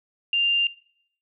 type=tone; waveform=sine; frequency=2793 Hz; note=F7; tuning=1 cent flat; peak=-19 dBFS; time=0.33-0.67 s; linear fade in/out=2 ms; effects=noise-tail reverb RT60 0.7 s tail -21 dB re dry